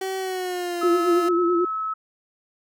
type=tone with pitch glide; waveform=30% pulse; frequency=381 to 345.4 Hz; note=G4 to F4; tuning=-49 to -19 cents; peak=-23 dBFS; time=0.01-1.29 s; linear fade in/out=5 ms; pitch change=-170 cents; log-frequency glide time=0.18-0.81 s
type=tone; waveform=sine; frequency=1295 Hz; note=E6; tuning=31 cents flat; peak=-24 dBFS; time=0.81-1.94 s; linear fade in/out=10 ms
type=tone with vibrato; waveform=sine; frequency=349.2 Hz; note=F4; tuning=in tune; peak=-18 dBFS; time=0.83-1.65 s; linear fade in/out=5 ms; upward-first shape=sine; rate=9.1 Hz; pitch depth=56 cents each way
effects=none

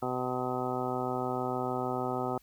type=harmonic tone; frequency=126.5 Hz; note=B2; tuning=42 cents sharp; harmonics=1 / 2 / 3 / 4 / 5 / 6 / 7 / 8 / 9 / 10; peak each=-40 / -37 / -36 / -39 / -40 / -36 / -41 / -45 / -50 / -39 dBFS; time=0.02-2.38 s; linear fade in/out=5 ms; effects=added 48 Hz sine -65 dBFS peak until 2.42 s + white hiss -65 dBFS RMS until 2.42 s

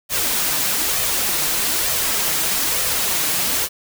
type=noise with flanger; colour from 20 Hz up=white; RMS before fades=-20 dBFS; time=0.09-3.69 s; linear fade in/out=50 ms; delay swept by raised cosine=1.6 to 6.5 ms; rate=1.1 Hz; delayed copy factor=+0.5; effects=none

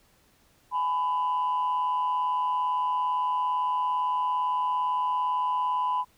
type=tone pair together; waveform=sine; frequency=842.3 / 1000 Hz; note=G#5 / B5; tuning=+24 / +21 cents; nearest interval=minor third; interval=297 cents; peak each=-31 / -23 dBFS; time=0.71-6.05 s; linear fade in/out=50 ms; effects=tanh soft clip ceiling -20 dBFS + pink hiss -63 dBFS RMS until 6.17 s

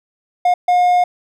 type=tone bursts at uneven times; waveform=triangle; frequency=716 Hz; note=F5; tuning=43 cents sharp; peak=-8 dBFS; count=2; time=0.45-0.54 / 0.68-1.04 s; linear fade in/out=5 ms; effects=none

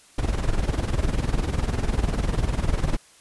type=noise with tremolo; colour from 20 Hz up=brown; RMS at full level=-20 dBFS; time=0.18-2.97 s; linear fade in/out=5 ms; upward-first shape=sine; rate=20 Hz; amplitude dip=75%; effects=white hiss -53 dBFS RMS until 3.2 s + resampled to 24000 Hz

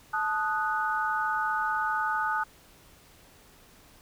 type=chord; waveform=sine; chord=D# diminished; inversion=second; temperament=equal with one note detuned; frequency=872.4 / 1244.5 / 1480 Hz; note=A5 / D#6 / F#6; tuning=-15 / 0 / 0 cents; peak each=-30 dBFS; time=0.13-2.44 s; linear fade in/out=10 ms; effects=pink hiss -56 dBFS RMS until 4.01 s

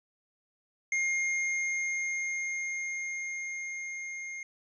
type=tone with level ramp; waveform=square; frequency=2128 Hz; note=C7; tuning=29 cents sharp; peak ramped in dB=-27 to -38 dBFS; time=0.92-4.43 s; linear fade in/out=2 ms; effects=resampled to 16000 Hz

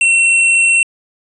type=tone; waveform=square; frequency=2714 Hz; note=E7; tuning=50 cents sharp; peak=-9 dBFS; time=0.01-0.83 s; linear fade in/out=2 ms; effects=resampled to 22050 Hz

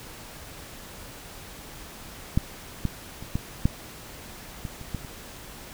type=clicks; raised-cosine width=5 ms; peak=-8 / -12 / -26 / -13 / -7 / -20 / -28 / -17 / -27 dBFS; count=9; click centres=2.375 / 2.853 / 3.226 / 3.355 / 3.655 / 4.652 / 4.813 / 4.947 / 5.048 s; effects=pink hiss -43 dBFS RMS until 5.73 s

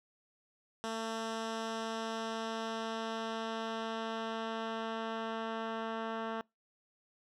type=tone with low-pass filter sweep; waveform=10% pulse; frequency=224.5 Hz; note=A3; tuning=35 cents sharp; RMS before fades=-38 dBFS; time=0.84-6.41 s; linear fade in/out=0 ms; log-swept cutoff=7500 to 2200 Hz; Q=0.97; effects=noise-tail reverb RT60 0.2 s tail -25 dB re dry

